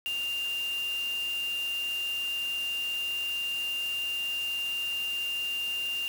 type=tone in noise; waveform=sine; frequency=2794 Hz; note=F7; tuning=in tune; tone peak=-29 dBFS; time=0.06-6.08 s; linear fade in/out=0 ms; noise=white; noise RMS=-44 dBFS; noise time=0.06-6.08 s; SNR=+12 dB; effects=none